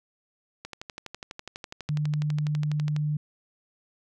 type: click train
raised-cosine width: 0.2 ms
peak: -20 dBFS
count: 29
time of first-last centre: 0.65-2.964 s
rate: 12.1 Hz
type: tone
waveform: sine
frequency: 150 Hz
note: D3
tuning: 37 cents sharp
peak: -24 dBFS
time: 1.89-3.17 s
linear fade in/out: 5 ms
effects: none